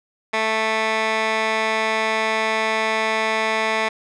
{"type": "tone with band-pass filter", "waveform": "15% pulse", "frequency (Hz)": 220, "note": "A3", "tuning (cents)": 0, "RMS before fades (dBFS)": -21, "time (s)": [0.33, 3.89], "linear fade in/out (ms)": 10, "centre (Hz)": 1800, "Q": 1.1, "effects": ["resampled to 24000 Hz"]}